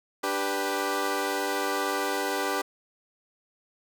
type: chord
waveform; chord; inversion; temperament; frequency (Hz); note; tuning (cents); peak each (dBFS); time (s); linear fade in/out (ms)
15% pulse; G major; second; equal; 293.7 / 392 / 493.9; D4 / G4 / B4; 0 / 0 / 0; -26 / -23 / -25; 0.23-2.62; 10
effects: none